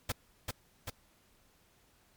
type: noise with echo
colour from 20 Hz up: pink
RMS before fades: -33 dBFS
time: 0.09-0.12 s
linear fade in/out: 5 ms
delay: 390 ms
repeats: 2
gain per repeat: -3 dB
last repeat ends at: 0.9 s
effects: pink hiss -67 dBFS RMS until 2.16 s + MP3 96 kbps